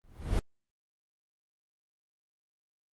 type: noise with exponential growth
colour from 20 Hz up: brown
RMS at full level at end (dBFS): -22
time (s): 0.04-0.39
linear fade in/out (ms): 0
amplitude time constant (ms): 75
effects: Opus 24 kbps